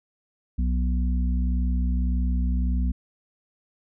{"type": "harmonic tone", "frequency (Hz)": 61.74, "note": "B1", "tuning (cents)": 0, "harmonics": [1, 3, 4], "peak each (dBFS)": [-21, -31, -33], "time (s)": [0.58, 2.92], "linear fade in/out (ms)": 10, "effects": []}